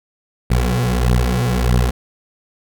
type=beating tone pair; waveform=20% pulse; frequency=60.4 / 62 Hz; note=B1 / B1; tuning=-38 / +7 cents; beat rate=1.6 Hz; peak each=-12 dBFS; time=0.5-1.91 s; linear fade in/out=10 ms; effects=none